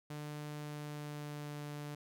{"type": "tone with pitch glide", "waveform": "sawtooth", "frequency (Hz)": [149, 147.12], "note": ["D3", "D3"], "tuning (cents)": [25, 3], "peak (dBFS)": -38, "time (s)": [0.1, 1.95], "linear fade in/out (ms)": 5, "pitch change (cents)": -22, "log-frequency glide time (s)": [0.53, 1.63], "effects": []}